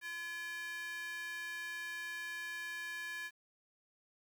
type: tone with high-pass filter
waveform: square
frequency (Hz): 341.1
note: F4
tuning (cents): -41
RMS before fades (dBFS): -43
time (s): 0.01-3.31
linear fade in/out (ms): 50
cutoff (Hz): 1800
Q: 4.5
effects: 11-bit